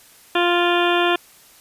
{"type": "harmonic tone", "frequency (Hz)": 349.2, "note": "F4", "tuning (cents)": 0, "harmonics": [1, 2, 3, 4, 5, 7, 8, 9, 10], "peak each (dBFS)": [-19, -22, -24, -25, -26, -27, -28, -29, -29], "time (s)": [0.35, 1.16], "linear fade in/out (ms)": 5, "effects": ["white hiss -49 dBFS RMS until 1.6 s", "resampled to 32000 Hz"]}